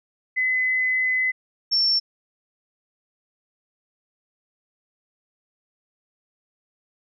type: tone pair in turn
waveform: sine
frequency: 2024 / 5427 Hz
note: B6 / E8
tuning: +42 / +49 cents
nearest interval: octave + perfect fourth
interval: 1707 cents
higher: second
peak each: -19 / -17 dBFS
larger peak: second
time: 0.36-1.32 / 1.71-2 s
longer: first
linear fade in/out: 20 ms
effects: none